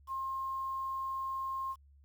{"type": "tone with quantisation", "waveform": "sine", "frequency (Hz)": 1066, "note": "C6", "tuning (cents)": 32, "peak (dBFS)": -34, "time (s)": [0.07, 1.76], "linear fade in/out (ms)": 50, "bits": 10, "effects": ["added 70 Hz sine -58 dBFS peak until 2.04 s"]}